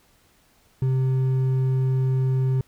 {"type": "tone with hard clipping", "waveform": "triangle", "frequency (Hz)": 130.81, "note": "C3", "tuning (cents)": 0, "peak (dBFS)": -20, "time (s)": [0.82, 2.61], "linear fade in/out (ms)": 2, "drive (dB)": 8, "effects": ["pink hiss -60 dBFS RMS until 2.67 s"]}